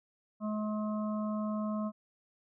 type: harmonic tone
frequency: 212.9 Hz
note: G#3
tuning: 43 cents sharp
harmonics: 1 / 3 / 5 / 6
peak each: -32 / -40 / -43 / -48 dBFS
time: 0.4-1.92 s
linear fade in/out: 50 ms
effects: none